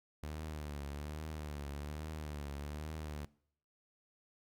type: tone with vibrato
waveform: sawtooth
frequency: 74.5 Hz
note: D2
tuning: 25 cents sharp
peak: -37 dBFS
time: 0.23-3.25 s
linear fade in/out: 0 ms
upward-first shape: triangle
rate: 1.2 Hz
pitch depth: 95 cents each way
effects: noise-tail reverb RT60 0.6 s tail -22 dB re dry + Opus 48 kbps